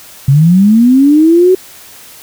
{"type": "linear sweep", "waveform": "sine", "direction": "up", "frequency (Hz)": [130.81, 378.2], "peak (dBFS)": -3, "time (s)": [0.28, 1.55], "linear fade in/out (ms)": 5, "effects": ["white hiss -35 dBFS RMS until 2.22 s"]}